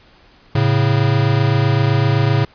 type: tone pair together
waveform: square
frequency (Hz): 110 / 137.79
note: A2 / C#3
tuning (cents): 0 / -10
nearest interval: major third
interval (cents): 390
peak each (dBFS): -16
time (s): 0.55-2.45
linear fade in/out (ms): 5
effects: pink hiss -49 dBFS RMS until 2.54 s + resampled to 11025 Hz